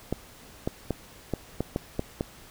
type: clicks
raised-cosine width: 2 ms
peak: -13 dBFS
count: 8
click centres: 0.126 / 0.675 / 0.907 / 1.337 / 1.606 / 1.761 / 1.994 / 2.209 s
effects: pink hiss -50 dBFS RMS until 2.5 s